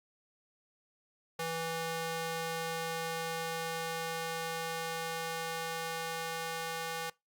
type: tone with high-pass filter sweep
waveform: square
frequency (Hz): 164.3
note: E3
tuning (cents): -5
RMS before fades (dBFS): -37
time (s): 1.39-7.1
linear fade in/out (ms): 5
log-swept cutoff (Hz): 450 to 690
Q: 0.73
effects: noise-tail reverb RT60 0.2 s tail -23 dB re dry + Opus 48 kbps